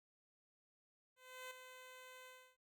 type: tone with ADSR envelope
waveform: 10% pulse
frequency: 511 Hz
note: C5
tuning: 41 cents flat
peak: -39 dBFS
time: 1.16-2.57 s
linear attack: 350 ms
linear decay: 4 ms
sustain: -8 dB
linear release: 300 ms
effects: none